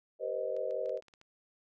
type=chord; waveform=sine; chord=C minor seventh; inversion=second; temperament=equal with one note detuned; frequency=392 / 478.4 / 523.3 / 622.3 Hz; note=G4 / Bb4 / C5 / Eb5; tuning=0 / +45 / 0 / 0 cents; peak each=-42 / -38 / -36 / -37 dBFS; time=0.19-1.01 s; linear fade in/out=50 ms
type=clicks; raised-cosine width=0.2 ms; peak=-40 dBFS; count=9; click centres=0.566 / 0.709 / 0.859 / 0.894 / 0.974 / 1.024 / 1.083 / 1.138 / 1.214 s
effects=none